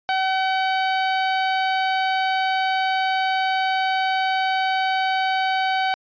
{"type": "tone", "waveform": "sawtooth", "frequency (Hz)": 760, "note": "F#5", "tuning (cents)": 46, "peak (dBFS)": -15, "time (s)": [0.09, 5.94], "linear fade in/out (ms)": 0, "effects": ["resampled to 11025 Hz"]}